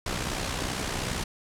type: noise with amplitude modulation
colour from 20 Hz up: pink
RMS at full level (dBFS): -28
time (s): 0.06-1.24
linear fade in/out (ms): 5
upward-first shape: sine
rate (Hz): 62.7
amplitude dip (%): 55
effects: low-pass 9000 Hz 12 dB/octave